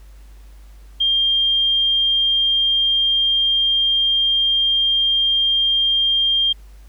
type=tone; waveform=sine; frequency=3200 Hz; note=G7; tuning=35 cents sharp; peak=-14 dBFS; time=1-6.53 s; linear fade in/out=10 ms; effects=added 50 Hz sine -39 dBFS peak until 6.88 s + pink hiss -55 dBFS RMS until 6.88 s